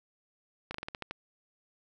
slowing click train, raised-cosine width 0.3 ms, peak -21 dBFS, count 8, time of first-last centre 0.71-1.11 s, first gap 34 ms, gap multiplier 1.17, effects none

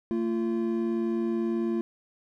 triangle tone pair together, 225.7 / 344.2 Hz, A3 / F4, +44 / -25 cents, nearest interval perfect fifth, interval 731 cents, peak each -26 dBFS, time 0.11-1.81 s, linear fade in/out 0 ms, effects none

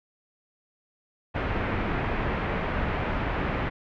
pink low-pass noise, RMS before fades -28 dBFS, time 1.34-3.7 s, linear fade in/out 20 ms, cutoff 2400 Hz, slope 24 dB/octave, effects none

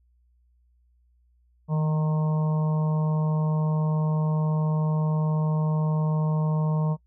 harmonic tone with a mistuned harmonic, 154.1 Hz, D#3, 16 cents flat, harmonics 1 / 3 / 4 / 5 / 6 / 7, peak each -21 / -37 / -37 / -45 / -38 / -41 dBFS, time 1.68-6.97 s, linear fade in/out 50 ms, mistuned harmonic 1, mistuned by +26 cents, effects noise-tail reverb RT60 0.1 s tail -22 dB re dry + added 60 Hz sine -60 dBFS peak until 7.06 s

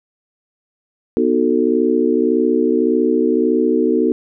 sine chord, B dominant seventh, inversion none, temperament just, 246.9 / 308.7 / 370.4 / 444.5 Hz, B3 / D#4 / F#4 / A4, 0 / -14 / +2 / +18 cents, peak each -18 dBFS, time 1.17-4.12 s, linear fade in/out 0 ms, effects none

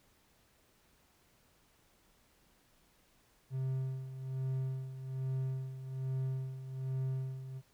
triangle tone with tremolo, 131.7 Hz, C3, 12 cents sharp, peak -30 dBFS, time 3.5-7.62 s, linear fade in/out 50 ms, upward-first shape sine, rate 1.2 Hz, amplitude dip 70%, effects pink hiss -69 dBFS RMS until 7.73 s

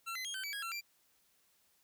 25% pulse tone with pitch steps, 1351 / 2037 / 3254 / 1538 / 2292 / 1648 / 1355 / 2362 Hz, E6 / C7 / G#7 / G6 / D7 / G#6 / E6 / D7, +42 / -47 / -36 / -33 / -43 / -14 / +47 / +9 cents, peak -35 dBFS, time 0.06-0.812 s, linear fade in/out 20 ms, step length 94 ms, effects white hiss -72 dBFS RMS until 1.83 s

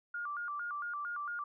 sine tone with vibrato, 1289 Hz, E6, 39 cents flat, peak -36 dBFS, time 0.14-1.44 s, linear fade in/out 5 ms, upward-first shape square, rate 4.4 Hz, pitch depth 170 cents each way, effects none

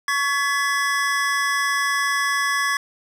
square tone cluster, 1119 / 1701 / 1996 Hz, C#6 / G#6 / B6, +16 / +41 / +18 cents, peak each -24 / -23 / -27 dBFS, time 0.08-2.77 s, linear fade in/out 2 ms, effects low-pass 10000 Hz 12 dB/octave + 8-bit

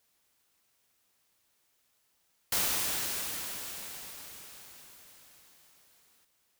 white noise with exponential decay, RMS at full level -28 dBFS, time 2.52-6.25 s, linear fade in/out 5 ms, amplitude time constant 810 ms, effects white hiss -73 dBFS RMS until 6.59 s

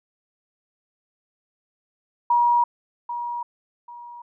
sine tone with echo, 956 Hz, A#5, 43 cents sharp, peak -15 dBFS, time 2.3-2.64 s, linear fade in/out 5 ms, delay 790 ms, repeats 2, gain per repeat -11 dB, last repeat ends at 4.22 s, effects none

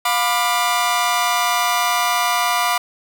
sawtooth chord, B diminished, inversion second, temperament just, 711.2 / 987.8 / 1185.3 Hz, F5 / B5 / D6, +31 / 0 / +16 cents, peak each -17 dBFS, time 0.05-2.78 s, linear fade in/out 5 ms, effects none

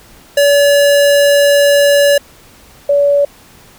square / sine tone pair in turn, 571 / 571 Hz, D5 / D5, -49 / -49 cents, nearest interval unison, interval 0 cents, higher neither, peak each -7 dBFS, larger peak neither, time 0.37-2.18 / 2.89-3.25 s, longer first, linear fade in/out 5 ms, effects pink hiss -42 dBFS RMS until 3.78 s

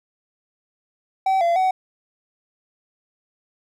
triangle tone with pitch steps, 766 / 683 / 751 Hz, G5 / F5 / F#5, -40 / -39 / +26 cents, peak -14 dBFS, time 1.26-1.71 s, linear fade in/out 5 ms, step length 150 ms, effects none

